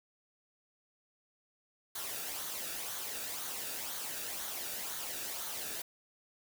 white noise with flanger, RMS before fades -40 dBFS, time 1.95-5.82 s, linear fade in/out 5 ms, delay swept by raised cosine 0.38 to 0.98 ms, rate 2 Hz, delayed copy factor -0.5, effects none

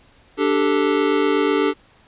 square chord, D suspended fourth, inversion none, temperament equal, 293.7 / 392 / 440 Hz, D4 / G4 / A4, 0 / 0 / 0 cents, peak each -21 dBFS, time 0.37-1.74 s, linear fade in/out 50 ms, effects pink hiss -53 dBFS RMS until 2.07 s + resampled to 8000 Hz

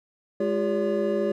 triangle tone cluster, 207.2 / 351.2 / 405 / 568 Hz, G#3 / F4 / G#4 / C#5, -4 / +10 / -43 / +42 cents, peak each -27 / -27 / -25 / -25 dBFS, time 0.4-1.32 s, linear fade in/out 5 ms, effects none

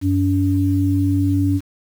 sine tone pair together, 94.91 / 285 Hz, F#2 / C#4, +45 / +48 cents, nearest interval octave + perfect fifth, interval 1903 cents, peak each -17 dBFS, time 0.01-1.61 s, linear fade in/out 50 ms, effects 7-bit

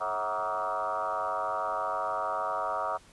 sine tone with frequency modulation, 943 Hz, A#5, 20 cents sharp, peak -28 dBFS, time 0-2.98 s, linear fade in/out 20 ms, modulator 98.4 Hz, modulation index 3.8, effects pink hiss -57 dBFS RMS until 3.12 s + resampled to 24000 Hz

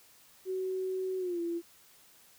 sine tone with pitch glide, 375.1 to 340 Hz, F#4 to F4, +24 to -46 cents, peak -31 dBFS, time 0.45-1.62 s, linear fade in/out 50 ms, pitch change -170 cents, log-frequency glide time 1.18-1.4 s, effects white hiss -60 dBFS RMS until 2.38 s

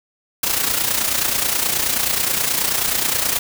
white noise with amplitude modulation, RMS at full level -17 dBFS, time 0.43-3.39 s, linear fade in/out 5 ms, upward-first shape sine, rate 29.4 Hz, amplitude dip 60%, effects none

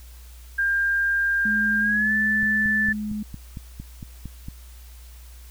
sine tone with pitch glide, 1600 to 1754.9 Hz, G6 to A6, +35 to -5 cents, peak -19 dBFS, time 0.58-2.93 s, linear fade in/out 10 ms, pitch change +160 cents, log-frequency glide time 1.8-2.13 s
sine tone, 211.1 Hz, G#3, 29 cents sharp, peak -26 dBFS, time 1.45-3.23 s, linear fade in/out 5 ms
click train, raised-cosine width 5 ms, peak -22 dBFS, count 10, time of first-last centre 2.43-4.485 s, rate 4.38 Hz
effects added 60 Hz sine -41 dBFS peak until 5.5 s + white hiss -52 dBFS RMS until 5.5 s

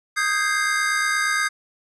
square chord, Ab major seventh, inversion second, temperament equal with one note detuned, 1244.5 / 1568 / 1636.5 / 2093 Hz, Eb6 / G6 / Ab6 / C7, 0 / 0 / -26 / 0 cents, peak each -26 dBFS, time 0.16-1.49 s, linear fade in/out 20 ms, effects resampled to 24000 Hz

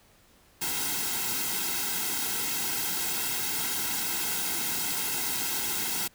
white noise with comb filter, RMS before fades -30 dBFS, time 0.61-6.08 s, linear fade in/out 10 ms, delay 1.7 ms, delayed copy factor -0.95, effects pink hiss -60 dBFS RMS until 6.14 s

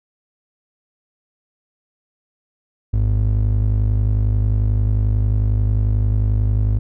triangle ring-modulated tone, 79.2 Hz, D#2, 31 cents sharp, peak -9 dBFS, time 2.93-6.79 s, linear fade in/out 10 ms, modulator 25.6 Hz, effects none

